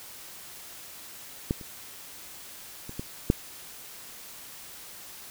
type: clicks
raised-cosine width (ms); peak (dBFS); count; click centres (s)
3; -12 / -30 / -26 / -20 / -6; 5; 1.509 / 1.612 / 2.894 / 2.995 / 3.301
effects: white hiss -45 dBFS RMS until 5.3 s